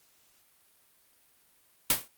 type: noise with exponential decay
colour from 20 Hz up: white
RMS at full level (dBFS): -19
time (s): 1.9-2.08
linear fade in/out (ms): 2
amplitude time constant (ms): 38
effects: white hiss -65 dBFS RMS until 2.17 s + Opus 48 kbps